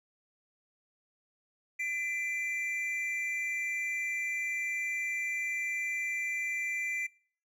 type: tone pair together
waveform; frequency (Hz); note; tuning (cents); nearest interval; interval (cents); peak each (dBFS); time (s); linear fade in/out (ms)
triangle; 2020 / 2361; B6 / D7; +39 / +9; minor third; 270; -33 / -32; 1.79-7.07; 10
effects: noise-tail reverb RT60 0.5 s tail -23 dB re dry